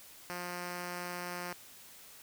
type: tone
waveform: 5% pulse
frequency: 177.1 Hz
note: F3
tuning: 24 cents sharp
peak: -27 dBFS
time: 0.3-1.53 s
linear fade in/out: 0 ms
effects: white hiss -54 dBFS RMS until 2.22 s